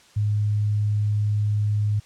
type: tone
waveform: sine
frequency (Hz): 104.6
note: G#2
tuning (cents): +13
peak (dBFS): -19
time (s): 0.16-2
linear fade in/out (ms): 10
effects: white hiss -53 dBFS RMS until 2.05 s + low-pass 7000 Hz 12 dB/octave